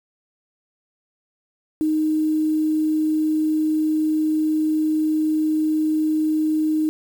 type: tone with quantisation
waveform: sine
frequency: 310.4 Hz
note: D#4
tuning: 4 cents flat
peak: -17 dBFS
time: 1.81-6.89 s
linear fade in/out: 0 ms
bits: 7
effects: none